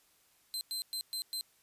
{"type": "tone bursts at uneven times", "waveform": "sawtooth", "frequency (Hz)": 4101, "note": "C8", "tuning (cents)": -36, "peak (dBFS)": -32, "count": 5, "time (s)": [[0.54, 0.61], [0.71, 0.82], [0.93, 1.01], [1.13, 1.22], [1.33, 1.41]], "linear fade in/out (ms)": 0, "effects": ["white hiss -68 dBFS RMS until 1.62 s", "resampled to 32000 Hz"]}